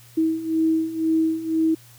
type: beating tone pair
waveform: sine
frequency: 320 / 322 Hz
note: D#4 / E4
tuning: +49 / -41 cents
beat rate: 2 Hz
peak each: -24 / -20 dBFS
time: 0.17-1.75 s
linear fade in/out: 10 ms
effects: added 119 Hz sine -49 dBFS peak until 1.98 s + white hiss -51 dBFS RMS until 1.98 s